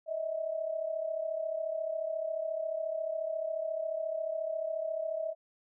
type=tone pair together; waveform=sine; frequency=613.8 / 648 Hz; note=D#5 / E5; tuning=-24 / -30 cents; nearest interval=minor second; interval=94 cents; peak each=-37 / -33 dBFS; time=0.06-5.35 s; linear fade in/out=50 ms; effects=none